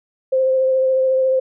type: tone with vibrato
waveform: sine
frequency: 523.3 Hz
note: C5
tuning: in tune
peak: -13 dBFS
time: 0.32-1.4 s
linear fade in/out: 10 ms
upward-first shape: triangle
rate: 14 Hz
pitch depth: 18 cents each way
effects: none